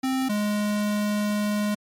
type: tone pair in turn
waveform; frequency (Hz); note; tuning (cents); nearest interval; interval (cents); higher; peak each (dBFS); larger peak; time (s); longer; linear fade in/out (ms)
square; 262.3 / 208.2; C4 / G#3; +4 / +5; major third; 399; first; -23; neither; 0.03-0.29 / 0.29-1.75; second; 10
effects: MP3 64 kbps